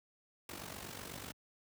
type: noise with amplitude modulation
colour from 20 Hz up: pink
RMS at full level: -43 dBFS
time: 0.49-1.32 s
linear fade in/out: 2 ms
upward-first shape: sine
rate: 48.1 Hz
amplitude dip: 70%
effects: high-pass 80 Hz 12 dB/octave